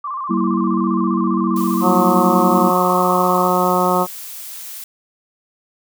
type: tone with vibrato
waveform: sine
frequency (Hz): 1108.7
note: C#6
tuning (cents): 0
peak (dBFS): -22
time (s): 0.04-3.48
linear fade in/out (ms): 5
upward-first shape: square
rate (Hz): 15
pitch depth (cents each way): 86
type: chord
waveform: sine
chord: E diminished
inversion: first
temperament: equal with one note detuned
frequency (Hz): 191.52 / 233.1 / 329.6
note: G3 / Bb3 / E4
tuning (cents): -40 / 0 / 0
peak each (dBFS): -19 / -20 / -20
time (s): 0.29-2.71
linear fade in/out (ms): 20
type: noise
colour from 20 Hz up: blue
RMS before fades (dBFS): -32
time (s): 1.56-4.84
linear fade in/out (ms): 2
type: harmonic tone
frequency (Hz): 180.9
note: F#3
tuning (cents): -39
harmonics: 1 / 2 / 3 / 4 / 5 / 6 / 7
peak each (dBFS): -21 / -21 / -21 / -21 / -21 / -21 / -21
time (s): 1.81-4.07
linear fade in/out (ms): 50
effects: none